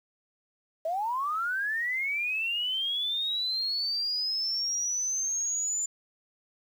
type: linear sweep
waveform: sine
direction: up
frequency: 622.3 to 7130 Hz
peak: -27 dBFS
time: 0.85-5.86 s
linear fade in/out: 5 ms
effects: 9-bit